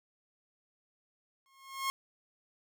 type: tone with exponential growth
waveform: sawtooth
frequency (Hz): 1079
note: C#6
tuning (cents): -47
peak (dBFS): -25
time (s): 1.46-1.9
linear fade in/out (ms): 0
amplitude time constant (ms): 94
effects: none